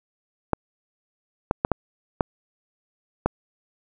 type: clicks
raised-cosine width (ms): 1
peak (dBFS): -5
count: 6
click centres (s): 0.533 / 1.511 / 1.649 / 1.717 / 2.208 / 3.26
effects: none